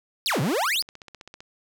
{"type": "exponential two-way sweep", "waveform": "40% pulse", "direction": "down then up", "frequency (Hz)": [5274, 120, 5274], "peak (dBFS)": -21, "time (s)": [0.26, 0.82], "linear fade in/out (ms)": 0, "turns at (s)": 0.41}
{"type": "click train", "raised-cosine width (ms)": 0.2, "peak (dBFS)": -25, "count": 11, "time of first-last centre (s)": [0.76, 1.405], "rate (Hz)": 15.5}
{"effects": []}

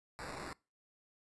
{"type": "noise with sample-and-hold", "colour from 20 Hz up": "white", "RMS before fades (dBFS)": -45, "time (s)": [0.19, 0.53], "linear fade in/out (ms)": 0, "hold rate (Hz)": 3150, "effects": ["noise-tail reverb RT60 0.3 s tail -24 dB re dry", "resampled to 24000 Hz"]}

